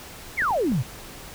sine exponential sweep, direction down, 2349 to 105.3 Hz, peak -20 dBFS, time 0.37-0.83 s, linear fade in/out 20 ms
clicks, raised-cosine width 2 ms, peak -23 dBFS, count 3, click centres 0.421 / 0.508 / 0.719 s
effects pink hiss -41 dBFS RMS until 1.34 s

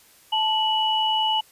sine tone pair together, 875 / 2945 Hz, A5 / F#7, -10 / -9 cents, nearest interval octave + major sixth, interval 2101 cents, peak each -22 dBFS, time 0.32-1.41 s, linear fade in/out 10 ms, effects white hiss -54 dBFS RMS until 1.51 s + resampled to 32000 Hz

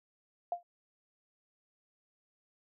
sine tone with exponential decay, 699 Hz, F5, 1 cent sharp, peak -27 dBFS, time 0.52-0.63 s, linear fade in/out 2 ms, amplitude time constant 23 ms, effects none

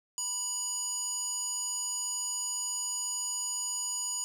square tone with band-pass filter, 979 Hz, B5, 15 cents flat, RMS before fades -34 dBFS, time 0.18-4.24 s, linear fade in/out 0 ms, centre 7400 Hz, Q 7.2, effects none

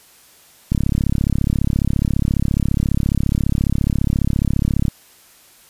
click train, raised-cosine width 5 ms, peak -5 dBFS, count 145, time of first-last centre 0.72-4.882 s, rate 34.6 Hz, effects white hiss -49 dBFS RMS until 5.69 s + resampled to 32000 Hz

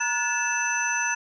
sine tone cluster, 943 / 1451 / 1726 / 2640 / 6070 Hz, A#5 / F#6 / A6 / E7 / F#8, +20 / -34 / -34 / +2 / +43 cents, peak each -29 dBFS, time 0-1.15 s, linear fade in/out 10 ms, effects tanh soft clip ceiling -12 dBFS

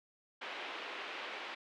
white band-pass noise, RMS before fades -44 dBFS, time 0.41-1.55 s, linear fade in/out 10 ms, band 310 to 3100 Hz, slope 24 dB/octave, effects none

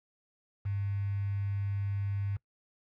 sine tone with quantisation, 100 Hz, G2, 35 cents sharp, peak -30 dBFS, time 0.65-2.37 s, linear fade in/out 10 ms, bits 8, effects noise-tail reverb RT60 0.1 s tail -22 dB re dry + low-pass 2000 Hz 12 dB/octave

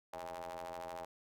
sawtooth ring-modulated tone, 85.7 Hz, F2, 32 cents flat, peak -36 dBFS, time 0.13-1.05 s, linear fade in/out 5 ms, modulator 722 Hz, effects none

